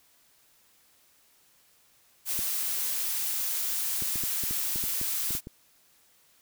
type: noise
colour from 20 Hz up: blue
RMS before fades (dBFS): -30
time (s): 2.25-5.41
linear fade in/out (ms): 50
type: clicks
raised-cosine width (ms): 3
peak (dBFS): -26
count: 12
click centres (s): 2.391 / 4.023 / 4.158 / 4.237 / 4.437 / 4.51 / 4.759 / 4.839 / 5.014 / 5.307 / 5.351 / 5.471
effects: white hiss -63 dBFS RMS until 6.41 s